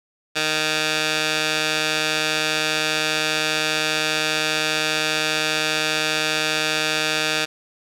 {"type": "tone with band-pass filter", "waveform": "15% pulse", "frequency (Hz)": 155, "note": "D#3", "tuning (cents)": -6, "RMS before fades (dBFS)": -22, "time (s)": [0.35, 7.46], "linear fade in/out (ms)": 20, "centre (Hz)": 3500, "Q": 0.94, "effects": []}